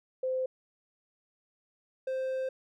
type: tone pair in turn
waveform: sine / triangle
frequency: 517 / 523 Hz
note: C5 / C5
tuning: -21 / -1 cents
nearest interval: unison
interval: 20 cents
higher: second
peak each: -28 dBFS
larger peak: neither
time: 0.23-0.46 / 2.07-2.49 s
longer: second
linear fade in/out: 5 ms
effects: none